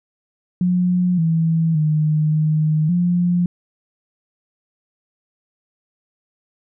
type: tone with pitch steps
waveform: sine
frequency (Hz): 179.6 / 163.1 / 153.5 / 154.7 / 176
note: F3 / E3 / D#3 / D#3 / F3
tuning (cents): +49 / -18 / -23 / -10 / +14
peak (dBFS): -14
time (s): 0.61-3.46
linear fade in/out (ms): 2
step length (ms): 570
effects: none